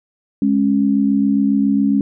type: tone pair together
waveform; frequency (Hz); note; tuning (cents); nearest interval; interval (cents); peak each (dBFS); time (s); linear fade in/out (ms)
sine; 207.7 / 275; G#3 / C#4; 0 / -14; perfect fourth; 486; -15; 0.42-2.01; 2
effects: none

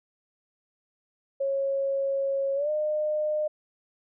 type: tone with pitch glide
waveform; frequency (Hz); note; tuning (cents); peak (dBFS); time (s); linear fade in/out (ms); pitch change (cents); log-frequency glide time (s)
sine; 548 to 608; C#5 to D#5; -20 to -40; -24; 1.4-3.48; 10; +180; 2.55-2.7
effects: none

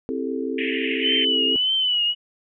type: chord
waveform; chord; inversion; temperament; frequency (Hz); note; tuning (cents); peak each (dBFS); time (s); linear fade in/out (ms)
sine; A minor seventh; first; just; 264 / 330 / 396 / 440; C4 / E4 / G4 / A4; +16 / +2 / +18 / 0; -27 / -31 / -31 / -29; 0.09-1.56; 0
type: band-pass noise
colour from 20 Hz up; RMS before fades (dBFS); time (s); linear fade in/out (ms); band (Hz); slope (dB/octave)
white; -28; 0.58-1.25; 5; 1800 to 3000; 96
type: tone with vibrato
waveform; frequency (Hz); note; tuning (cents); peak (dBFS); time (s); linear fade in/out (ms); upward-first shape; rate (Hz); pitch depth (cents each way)
sine; 2979; F#7; +11; -18; 1.01-2.15; 50; triangle; 1.7; 84
effects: none

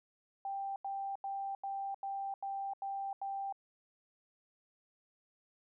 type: tone bursts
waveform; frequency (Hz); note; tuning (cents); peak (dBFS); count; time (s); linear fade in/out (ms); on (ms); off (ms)
sine; 787; G5; +7; -36; 8; 0.45-3.525; 2; 310; 85
effects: none

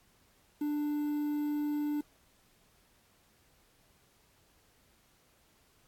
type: tone with quantisation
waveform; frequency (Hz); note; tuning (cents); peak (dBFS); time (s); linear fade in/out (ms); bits
triangle; 295.5; D4; +11; -28; 0.61-2.01; 5; 9
effects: pink hiss -67 dBFS RMS until 5.87 s + AAC 64 kbps

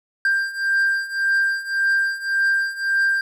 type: beating tone pair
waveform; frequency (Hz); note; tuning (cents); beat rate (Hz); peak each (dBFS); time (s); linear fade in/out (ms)
triangle; 1585 / 1586.8; G6 / G6; +19 / +21; 1.8; -21 / -18; 0.25-3.21; 2
effects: none

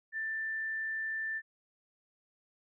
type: tone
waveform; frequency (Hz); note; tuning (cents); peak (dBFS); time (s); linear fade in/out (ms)
sine; 1774; A6; +14; -33; 0.12-1.42; 50
effects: none

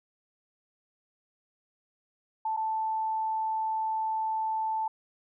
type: tone with dropouts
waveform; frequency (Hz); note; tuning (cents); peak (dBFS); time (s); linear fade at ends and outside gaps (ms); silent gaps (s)
sine; 880; A5; 0; -27; 2.45-4.88; 5; 2.566-2.572
effects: none

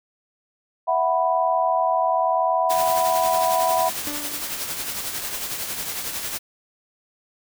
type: chord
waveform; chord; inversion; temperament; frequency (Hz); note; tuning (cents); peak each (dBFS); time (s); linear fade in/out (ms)
sine; E suspended second; none; equal; 659.3 / 740 / 987.8; E5 / F#5 / B5; 0 / 0 / 0; -22; 0.87-3.9; 20
type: noise with tremolo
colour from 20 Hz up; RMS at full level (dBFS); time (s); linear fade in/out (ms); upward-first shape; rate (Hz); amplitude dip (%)
white; -27; 2.69-6.39; 20; triangle; 11; 50
type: tone with exponential decay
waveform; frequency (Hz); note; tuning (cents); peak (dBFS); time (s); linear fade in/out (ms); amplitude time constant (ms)
sawtooth; 293.7; D4; 0; -25; 4.07-4.86; 1; 170
effects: none

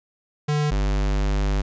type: tone pair in turn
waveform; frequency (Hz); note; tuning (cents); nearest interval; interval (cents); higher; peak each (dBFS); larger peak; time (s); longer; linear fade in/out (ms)
square; 148.9 / 49.69; D3 / G1; +24 / +24; octave + perfect fifth; 1900; first; -20; neither; 0.48-0.71 / 0.71-1.62; second; 10
effects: resampled to 16000 Hz

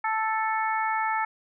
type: harmonic tone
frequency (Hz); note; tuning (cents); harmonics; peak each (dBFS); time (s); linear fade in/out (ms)
440; A4; 0; 2 / 3 / 4 / 5; -26 / -30 / -32 / -34; 0.04-1.25; 5
effects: none

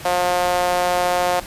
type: tone with high-pass filter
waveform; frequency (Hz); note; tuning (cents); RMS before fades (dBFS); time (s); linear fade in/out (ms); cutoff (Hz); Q
sawtooth; 178.6; F3; +39; -19; 0.05-1.4; 5; 640; 3.2
effects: pink hiss -36 dBFS RMS until 1.46 s + resampled to 32000 Hz

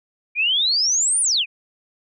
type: exponential two-way sweep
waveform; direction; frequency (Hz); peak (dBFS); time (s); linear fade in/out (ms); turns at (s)
sine; up then down; 2349 to 9760 to 2349; -16; 0.35-1.46; 50; 1.21
effects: none

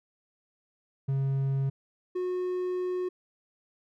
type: tone pair in turn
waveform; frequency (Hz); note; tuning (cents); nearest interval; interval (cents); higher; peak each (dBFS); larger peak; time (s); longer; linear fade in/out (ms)
triangle; 136 / 363.9; C#3 / F#4; -33 / -29; octave + perfect fourth; 1704; second; -23 / -26; first; 1.08-1.7 / 2.15-3.09; second; 10
effects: none

